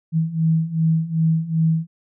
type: beating tone pair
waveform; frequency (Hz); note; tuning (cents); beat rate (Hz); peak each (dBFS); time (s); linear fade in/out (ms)
sine; 160 / 162.6; D#3 / E3; +49 / -23; 2.6; -21 / -18; 0.12-1.87; 50
effects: none